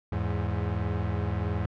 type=tone pair together; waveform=35% pulse; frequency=82.41 / 103.89 Hz; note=E2 / G#2; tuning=0 / +1 cents; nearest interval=major third; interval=401 cents; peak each=-28 dBFS; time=0.12-1.66 s; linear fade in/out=5 ms; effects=low-pass 2000 Hz 12 dB/octave